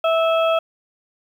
harmonic tone, 654 Hz, E5, 14 cents flat, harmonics 1 / 2 / 4 / 5, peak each -16 / -22 / -28 / -30 dBFS, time 0.04-0.59 s, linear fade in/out 5 ms, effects 8-bit

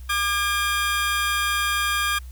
25% pulse tone pair together, 1200 / 1624.6 Hz, D6 / G#6, +37 / -39 cents, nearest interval perfect fourth, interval 524 cents, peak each -20 / -20 dBFS, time 0.09-2.19 s, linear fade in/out 10 ms, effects added 63 Hz sine -35 dBFS peak until 2.31 s + white hiss -55 dBFS RMS until 2.31 s

